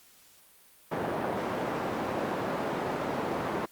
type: band-pass noise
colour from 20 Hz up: white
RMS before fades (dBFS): -32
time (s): 0.91-3.66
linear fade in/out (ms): 10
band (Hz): 150 to 790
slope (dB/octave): 12
effects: white hiss -58 dBFS RMS until 3.71 s + Opus 48 kbps